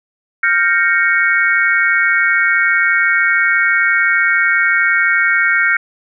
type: chord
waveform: sine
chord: G half-diminished seventh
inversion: third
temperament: equal with one note detuned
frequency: 1396.9 / 1568 / 1852.8 / 2217 Hz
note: F6 / G6 / Bb6 / Db7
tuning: 0 / 0 / -11 / 0 cents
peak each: -16 dBFS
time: 0.43-5.77 s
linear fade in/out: 5 ms
effects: none